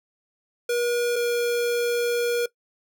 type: tone pair in turn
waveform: square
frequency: 480 / 477.5 Hz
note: B4 / A#4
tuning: -49 / +42 cents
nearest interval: unison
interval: 9 cents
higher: first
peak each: -22 dBFS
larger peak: neither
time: 0.69-1.16 / 1.16-2.46 s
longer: second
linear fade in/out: 5 ms
effects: noise-tail reverb RT60 0.1 s tail -19 dB re dry